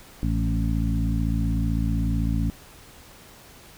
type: harmonic tone with a mistuned harmonic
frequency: 55.8 Hz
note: A1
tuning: 25 cents sharp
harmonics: 1 / 2 / 3 / 4 / 5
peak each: -24 / -27 / -29 / -30 / -31 dBFS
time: 0.23-2.5 s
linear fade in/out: 0 ms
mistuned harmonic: 4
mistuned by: -15 cents
effects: pink hiss -48 dBFS RMS until 3.77 s